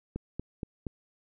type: click train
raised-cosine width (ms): 3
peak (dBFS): -21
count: 4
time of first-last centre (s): 0.16-0.868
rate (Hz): 4.24
effects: none